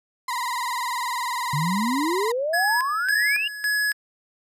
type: tone with vibrato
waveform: 35% pulse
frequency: 987.8 Hz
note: B5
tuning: in tune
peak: -23 dBFS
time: 0.28-2.32 s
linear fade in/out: 5 ms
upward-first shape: sine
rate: 20 Hz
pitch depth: 100 cents each way
type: exponential sweep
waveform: sine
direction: up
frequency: 138.59 to 2900 Hz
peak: -22 dBFS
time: 1.53-3.48 s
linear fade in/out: 5 ms
type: tone with tremolo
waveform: square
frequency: 1689 Hz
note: G#6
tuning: 29 cents sharp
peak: -21 dBFS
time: 2.53-3.93 s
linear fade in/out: 10 ms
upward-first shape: square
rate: 1.8 Hz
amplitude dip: 75%
effects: resampled to 32000 Hz